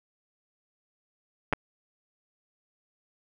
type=clicks; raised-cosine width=0.5 ms; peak=-10 dBFS; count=2; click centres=1.527 / 1.534 s; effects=none